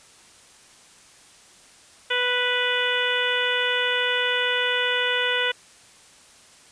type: harmonic tone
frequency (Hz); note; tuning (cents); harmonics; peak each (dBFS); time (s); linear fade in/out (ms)
493.9; B4; 0; 1 / 2 / 3 / 4 / 5 / 6 / 7; -28 / -32 / -26 / -28 / -30 / -27 / -30; 2.1-5.52; 10
effects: white hiss -51 dBFS RMS until 6.71 s + resampled to 22050 Hz